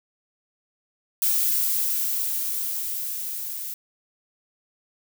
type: noise with level ramp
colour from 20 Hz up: violet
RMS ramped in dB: -21 to -33 dBFS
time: 1.22-3.74 s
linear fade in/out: 2 ms
effects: none